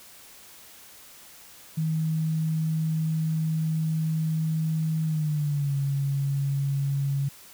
sine tone with pitch glide, 158.9 to 139.13 Hz, D#3 to C#3, +37 to +7 cents, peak -23 dBFS, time 1.77-7.29 s, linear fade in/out 10 ms, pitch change -230 cents, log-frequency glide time 5.05-5.75 s, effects white hiss -49 dBFS RMS until 7.53 s

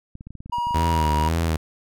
clicks, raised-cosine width 5 ms, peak -25 dBFS, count 12, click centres 0.154 / 0.209 / 0.27 / 0.306 / 0.353 / 0.405 / 0.46 / 0.497 / 0.584 / 0.67 / 0.709 / 0.767 s
triangle tone, 957 Hz, A#5, 45 cents sharp, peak -20 dBFS, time 0.52-1.29 s, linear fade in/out 10 ms
sawtooth tone with vibrato, 79.4 Hz, D#2, 36 cents sharp, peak -16 dBFS, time 0.74-1.57 s, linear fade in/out 10 ms, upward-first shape sine, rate 1.9 Hz, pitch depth 87 cents each way
effects none

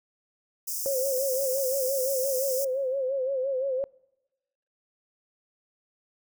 white high-pass noise, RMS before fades -32 dBFS, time 0.67-2.65 s, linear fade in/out 10 ms, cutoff 5100 Hz, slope 96 dB/octave
sine tone with vibrato, 531 Hz, C5, 25 cents sharp, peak -25 dBFS, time 0.86-3.84 s, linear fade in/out 0 ms, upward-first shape sine, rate 5.8 Hz, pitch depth 79 cents each way
effects noise-tail reverb RT60 1.0 s tail -26 dB re dry

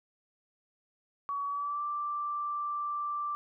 sine tone with pitch glide, 1131 to 1174.9 Hz, C#6 to D6, +34 to 0 cents, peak -31 dBFS, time 1.29-3.35 s, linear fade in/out 0 ms, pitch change +66 cents, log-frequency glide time 1.46-1.83 s, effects none

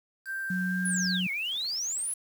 sine tone with pitch glide, 1572 to 1604.1 Hz, G6 to G6, +4 to +39 cents, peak -31 dBFS, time 0.25-1.21 s, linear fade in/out 50 ms, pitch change +35 cents, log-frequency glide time 0.64-0.93 s
sine tone, 183.5 Hz, F#3, 14 cents flat, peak -28 dBFS, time 0.5-1.27 s, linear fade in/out 5 ms
sine exponential two-way sweep, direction down then up, 10950 to 2132 to 10950 Hz, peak -29 dBFS, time 0.85-2.14 s, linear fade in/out 5 ms, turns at 1.31 s
effects 8-bit

